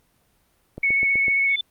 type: click train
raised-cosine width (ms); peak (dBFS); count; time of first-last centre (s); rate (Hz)
2; -20; 5; 0.78-1.282; 7.97
type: tone with vibrato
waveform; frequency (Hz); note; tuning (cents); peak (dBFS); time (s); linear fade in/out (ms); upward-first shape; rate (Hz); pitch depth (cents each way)
sine; 2211; C#7; -5; -17; 0.83-1.56; 5; triangle; 15; 16
type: tone with exponential growth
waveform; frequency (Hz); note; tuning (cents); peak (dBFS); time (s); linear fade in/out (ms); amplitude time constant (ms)
sine; 3520; A7; 0; -19; 1.47-1.61; 5; 30
effects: pink hiss -64 dBFS RMS until 1.7 s + Opus 32 kbps